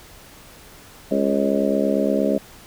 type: harmonic tone with a mistuned harmonic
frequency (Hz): 68.6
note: C#2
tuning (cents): -17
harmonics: 3 / 4 / 5 / 6 / 7 / 8 / 9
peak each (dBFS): -23 / -23 / -29 / -25 / -30 / -24 / -25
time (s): 1.11-2.38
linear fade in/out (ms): 5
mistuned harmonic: 9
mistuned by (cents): +20
effects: pink hiss -45 dBFS RMS until 2.66 s